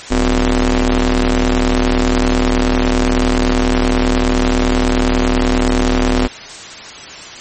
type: ring-modulated tone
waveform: sawtooth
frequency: 110 Hz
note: A2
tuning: in tune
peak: -4 dBFS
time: 0.1-6.28 s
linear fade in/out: 20 ms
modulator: 145 Hz
effects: white hiss -31 dBFS RMS until 7.4 s + MP3 32 kbps